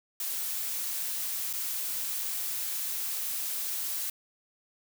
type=noise with dropouts; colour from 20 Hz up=blue; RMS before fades=-33 dBFS; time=0.2-4.1 s; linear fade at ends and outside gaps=2 ms; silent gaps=1.529-1.535 s; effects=none